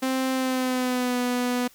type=tone with pitch glide; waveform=sawtooth; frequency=261.6 to 246.9 Hz; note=C4 to B3; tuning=0 to 0 cents; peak=-19 dBFS; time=0.02-1.68 s; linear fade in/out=10 ms; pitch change=-100 cents; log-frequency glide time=0.33-1.17 s; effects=white hiss -55 dBFS RMS until 1.74 s